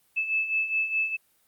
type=beating tone pair; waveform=sine; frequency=2615 / 2619.8 Hz; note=E7 / E7; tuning=-15 / -11 cents; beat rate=4.8 Hz; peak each=-31 / -25 dBFS; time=0.16-1.17 s; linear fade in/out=20 ms; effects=white hiss -66 dBFS RMS until 1.47 s + Opus 32 kbps